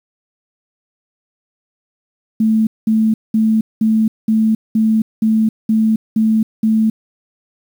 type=tone bursts; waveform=sine; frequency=220 Hz; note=A3; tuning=in tune; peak=-10 dBFS; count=10; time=2.4-6.9 s; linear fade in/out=5 ms; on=270 ms; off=200 ms; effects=7-bit